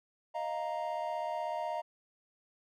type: chord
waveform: triangle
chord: Eb suspended second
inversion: none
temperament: equal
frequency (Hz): 622.3 / 698.5 / 932.3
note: Eb5 / F5 / Bb5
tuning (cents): 0 / 0 / 0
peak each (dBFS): -36 / -36 / -36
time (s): 0.34-1.82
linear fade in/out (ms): 20
effects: none